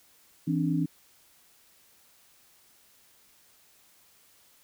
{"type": "tone cluster", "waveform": "sine", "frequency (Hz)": [163.5, 264.8, 293.2], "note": ["E3", "C4", "D4"], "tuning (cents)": [-14, 21, -3], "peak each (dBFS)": [-27, -30, -29], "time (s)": [0.47, 0.86], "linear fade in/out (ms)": 10, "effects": ["white hiss -61 dBFS RMS until 4.63 s"]}